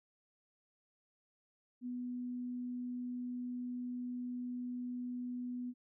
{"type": "tone", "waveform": "sine", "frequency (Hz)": 246.9, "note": "B3", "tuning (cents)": 0, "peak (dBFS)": -38, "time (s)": [1.81, 5.74], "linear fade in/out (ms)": 50, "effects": []}